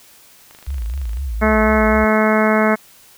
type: click train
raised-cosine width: 0.3 ms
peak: -26 dBFS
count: 18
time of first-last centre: 0.51-1.171 s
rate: 25.7 Hz
type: tone with vibrato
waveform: sine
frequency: 61.4 Hz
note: B1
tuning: 9 cents flat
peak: -20 dBFS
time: 0.67-2.05 s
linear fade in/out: 10 ms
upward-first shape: sine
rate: 4 Hz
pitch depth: 230 cents each way
type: harmonic tone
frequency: 216.3 Hz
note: A3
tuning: 29 cents flat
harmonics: 1 / 2 / 3 / 4 / 5 / 6 / 7 / 8 / 9 / 10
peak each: -16 / -20 / -18 / -24 / -24 / -23 / -24 / -26 / -29 / -24 dBFS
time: 1.41-2.76 s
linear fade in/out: 20 ms
effects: white hiss -47 dBFS RMS until 3.17 s

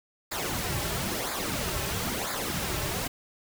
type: noise with flanger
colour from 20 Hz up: pink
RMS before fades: -31 dBFS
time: 0.31-3.08 s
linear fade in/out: 10 ms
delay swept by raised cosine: 0.34 to 4.24 ms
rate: 1 Hz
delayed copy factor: -0.7
effects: none

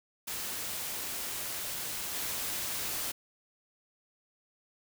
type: noise with level steps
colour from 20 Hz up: white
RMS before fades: -37 / -35 dBFS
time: 0.27-3.12 s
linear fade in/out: 10 ms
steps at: 2.14 s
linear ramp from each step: 2 ms
effects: none

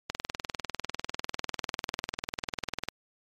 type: click train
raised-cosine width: 0.2 ms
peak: -12 dBFS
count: 57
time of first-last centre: 0.1-2.886 s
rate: 20.1 Hz
effects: MP3 64 kbps

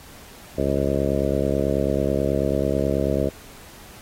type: harmonic tone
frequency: 69.2 Hz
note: C#2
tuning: 2 cents flat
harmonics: 1 / 2 / 3 / 4 / 5 / 6 / 7 / 8 / 9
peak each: -28 / -28 / -28 / -28 / -28 / -28 / -28 / -28 / -28 dBFS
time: 0.57-3.3 s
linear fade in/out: 20 ms
effects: pink hiss -45 dBFS RMS until 4.01 s + AAC 48 kbps

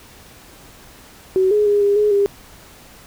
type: tone with pitch steps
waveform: sine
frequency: 376.8 / 419.3 / 410.3 / 404.4 / 419.5 / 402.1 Hz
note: F#4 / G#4 / G#4 / G#4 / G#4 / G4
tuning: +32 / +17 / -21 / -46 / +17 / +44 cents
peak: -12 dBFS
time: 1.36-2.26 s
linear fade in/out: 0 ms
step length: 150 ms
effects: pink hiss -44 dBFS RMS until 3.06 s

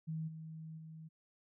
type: tone with level steps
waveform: sine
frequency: 159.3 Hz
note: D#3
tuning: 41 cents sharp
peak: -37 / -45 / -48 dBFS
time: 0.07-1.09 s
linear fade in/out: 20 ms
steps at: 0.27 / 0.77 s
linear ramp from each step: 20 ms
effects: none

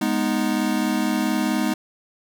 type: chord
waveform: square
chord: G# minor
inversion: none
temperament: equal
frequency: 207.7 / 246.9 / 311.1 Hz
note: G#3 / B3 / D#4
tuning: 0 / 0 / 0 cents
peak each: -25 dBFS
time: 0.01-1.74 s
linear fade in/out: 5 ms
effects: none

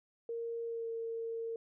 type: tone with pitch glide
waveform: sine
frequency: 463.7 to 456.8 Hz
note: A#4 to A#4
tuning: -9 to -35 cents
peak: -36 dBFS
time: 0.29-1.56 s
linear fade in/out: 2 ms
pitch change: -26 cents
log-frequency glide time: 0.65-0.88 s
effects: none

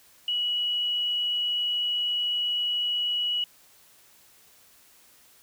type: tone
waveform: sine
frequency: 2927 Hz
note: F#7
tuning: 19 cents flat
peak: -24 dBFS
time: 0.28-3.44 s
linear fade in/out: 2 ms
effects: white hiss -57 dBFS RMS until 5.42 s

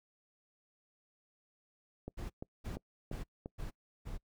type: click train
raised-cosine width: 2 ms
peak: -28 dBFS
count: 5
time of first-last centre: 2.08-3.459 s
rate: 2.9 Hz
type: noise bursts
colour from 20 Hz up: brown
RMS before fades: -41 dBFS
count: 5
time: 2.17-4.18 s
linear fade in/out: 20 ms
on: 130 ms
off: 340 ms
effects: noise-tail reverb RT60 0.1 s tail -25 dB re dry

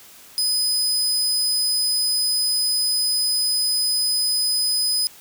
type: tone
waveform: sawtooth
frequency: 5010 Hz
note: D#8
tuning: 11 cents sharp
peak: -16 dBFS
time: 0.38-5.07 s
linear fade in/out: 0 ms
effects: white hiss -46 dBFS RMS until 5.2 s

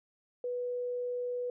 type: tone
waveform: sine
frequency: 491.6 Hz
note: B4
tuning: 8 cents flat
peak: -32 dBFS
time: 0.44-1.5 s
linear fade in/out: 2 ms
effects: none

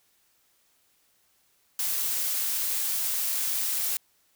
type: noise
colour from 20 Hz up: blue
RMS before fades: -28 dBFS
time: 1.79-3.97 s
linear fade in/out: 2 ms
effects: white hiss -67 dBFS RMS until 4.35 s

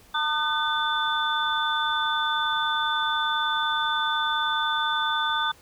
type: tone cluster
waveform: sine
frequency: 901 / 1219 / 1511 / 3521 Hz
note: A5 / D#6 / F#6 / A7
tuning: +41 / -36 / +36 / 0 cents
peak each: -28 dBFS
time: 0.14-5.52 s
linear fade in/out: 10 ms
effects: pink hiss -54 dBFS RMS until 5.61 s

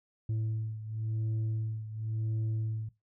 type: beating tone pair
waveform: sine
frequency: 110 / 110.94 Hz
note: A2 / A2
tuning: 0 / +15 cents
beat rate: 0.94 Hz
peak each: -30 / -34 dBFS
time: 0.29-2.89 s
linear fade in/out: 5 ms
effects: noise-tail reverb RT60 0.2 s tail -18 dB re dry + tanh soft clip ceiling -28 dBFS

